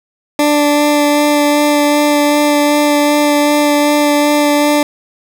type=tone with vibrato; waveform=20% pulse; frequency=293.7 Hz; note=D4; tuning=in tune; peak=-4 dBFS; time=0.39-4.83 s; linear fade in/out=2 ms; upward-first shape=sine; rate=2.6 Hz; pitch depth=10 cents each way; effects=none